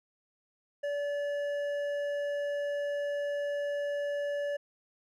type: tone with hard clipping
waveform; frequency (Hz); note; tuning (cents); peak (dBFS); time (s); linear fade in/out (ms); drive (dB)
triangle; 576; D5; -34; -32; 0.83-4.57; 10; 11
effects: none